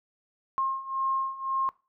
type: beating tone pair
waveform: sine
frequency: 1068 / 1069.9 Hz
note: C6 / C6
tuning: +35 / +38 cents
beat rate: 1.9 Hz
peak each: -31 / -28 dBFS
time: 0.58-1.69 s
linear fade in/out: 0 ms
effects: noise-tail reverb RT60 0.3 s tail -21 dB re dry